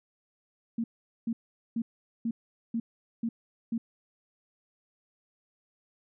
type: tone bursts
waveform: sine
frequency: 230 Hz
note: A#3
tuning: 23 cents flat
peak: -27 dBFS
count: 7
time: 0.78-3.78 s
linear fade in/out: 5 ms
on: 60 ms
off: 430 ms
effects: none